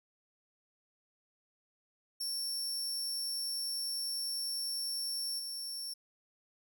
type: tone with level steps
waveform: sawtooth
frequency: 5450 Hz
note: F8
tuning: 43 cents flat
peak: -32 / -36 dBFS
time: 2.2-5.94 s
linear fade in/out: 10 ms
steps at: 5.38 s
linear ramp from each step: 20 ms
effects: none